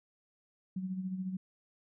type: tone with tremolo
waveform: sine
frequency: 186.9 Hz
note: F#3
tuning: 18 cents sharp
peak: -32 dBFS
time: 0.76-1.37 s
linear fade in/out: 5 ms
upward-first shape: sine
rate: 14 Hz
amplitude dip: 55%
effects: none